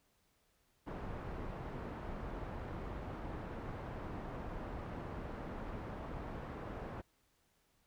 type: low-pass noise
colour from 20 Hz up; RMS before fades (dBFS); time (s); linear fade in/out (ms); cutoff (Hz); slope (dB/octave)
pink; -44; 0.86-7.02; 20; 1200; 12
effects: pink hiss -75 dBFS RMS until 7.86 s